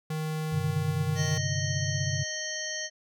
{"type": "tone", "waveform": "square", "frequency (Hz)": 156.1, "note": "D#3", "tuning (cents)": 6, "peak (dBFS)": -30, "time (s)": [0.1, 1.38], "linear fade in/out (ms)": 5}
{"type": "chord", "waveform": "sine", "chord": "G suspended fourth", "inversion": "none", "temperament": "equal", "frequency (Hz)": [98, 130.81, 146.83], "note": ["G2", "C3", "D3"], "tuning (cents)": [0, 0, 0], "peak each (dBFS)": -32, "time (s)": [0.52, 2.24], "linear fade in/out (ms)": 10}
{"type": "harmonic tone", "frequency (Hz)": 621, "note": "D#5", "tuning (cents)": -3, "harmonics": [1, 3, 5, 7, 9, 10], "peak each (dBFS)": [-41, -36, -41, -41, -39, -37], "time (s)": [1.15, 2.9], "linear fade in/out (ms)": 50}
{"effects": []}